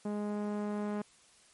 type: tone with low-pass filter sweep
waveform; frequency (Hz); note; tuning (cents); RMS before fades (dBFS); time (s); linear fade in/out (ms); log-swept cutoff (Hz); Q
sawtooth; 207.7; G#3; 0; -35; 0.05-1.02; 5; 840 to 1300; 0.74
effects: white hiss -62 dBFS RMS until 1.53 s + MP3 48 kbps